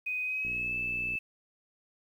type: tone with pitch glide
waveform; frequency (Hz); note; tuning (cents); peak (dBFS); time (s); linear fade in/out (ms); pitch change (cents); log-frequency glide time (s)
sine; 2502 to 2629; D#7 to E7; +9 to -5; -30; 0.06-1.19; 10; +86; 0.24-0.75
type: click train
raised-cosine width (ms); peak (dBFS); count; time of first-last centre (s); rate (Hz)
3; -34; 44; 0.45-1.154; 61.1
effects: 10-bit